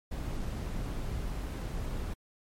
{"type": "noise", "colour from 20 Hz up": "brown", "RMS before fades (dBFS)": -35, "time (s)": [0.11, 2.14], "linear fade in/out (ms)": 10, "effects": ["MP3 64 kbps"]}